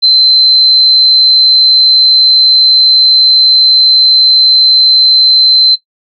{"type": "tone", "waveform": "sine", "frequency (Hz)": 4084, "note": "C8", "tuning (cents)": -43, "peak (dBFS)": -3, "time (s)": [0.02, 5.76], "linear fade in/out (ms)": 20, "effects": ["noise-tail reverb RT60 0.1 s tail -17 dB re dry"]}